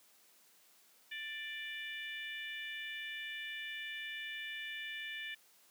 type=harmonic tone; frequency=589 Hz; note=D5; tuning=5 cents sharp; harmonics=3 / 4 / 5 / 6; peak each=-44 / -46 / -48 / -50 dBFS; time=1.11-5.35 s; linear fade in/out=10 ms; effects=white hiss -66 dBFS RMS until 5.7 s + high-pass 200 Hz 12 dB/octave